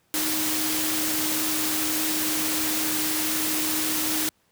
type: tone in noise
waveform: sine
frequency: 311.1 Hz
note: D#4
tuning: in tune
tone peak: -30 dBFS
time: 0.14-4.29 s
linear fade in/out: 0 ms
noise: white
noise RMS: -26 dBFS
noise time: 0.14-4.29 s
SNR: -7 dB
effects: pink hiss -66 dBFS RMS until 4.51 s + high-pass 80 Hz 12 dB/octave